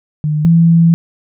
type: tone pair in turn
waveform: sine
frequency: 151.5 / 166.86 Hz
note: D#3 / E3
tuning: -46 / +21 cents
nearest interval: major second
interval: 167 cents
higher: second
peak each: -12 / -5 dBFS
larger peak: second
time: 0.24-0.45 / 0.45-0.94 s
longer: second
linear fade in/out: 0 ms
effects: none